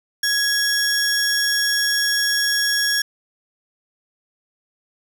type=tone pair together; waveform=35% pulse; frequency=1669 / 5546 Hz; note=G#6 / F8; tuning=+8 / -13 cents; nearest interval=octave + major sixth; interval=2079 cents; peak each=-18 dBFS; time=0.23-3.02 s; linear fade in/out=5 ms; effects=none